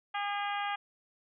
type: harmonic tone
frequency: 406.6 Hz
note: G#4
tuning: 37 cents flat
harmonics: 2 / 3 / 4 / 5 / 6 / 7 / 8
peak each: -34 / -38 / -40 / -42 / -44 / -45 / -46 dBFS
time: 0.14-0.76 s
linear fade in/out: 10 ms
effects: none